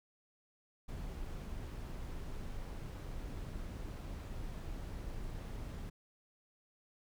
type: noise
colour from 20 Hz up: brown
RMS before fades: -43 dBFS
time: 0.88-5.9 s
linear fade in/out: 10 ms
effects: none